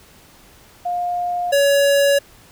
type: tone pair in turn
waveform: sine / square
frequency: 708 / 563 Hz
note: F5 / C#5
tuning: +23 / +27 cents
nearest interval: major third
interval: 396 cents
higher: first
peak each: -19 / -13 dBFS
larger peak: second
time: 0.85-1.52 / 1.52-2.19 s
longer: neither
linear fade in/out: 10 ms
effects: pink hiss -48 dBFS RMS until 2.51 s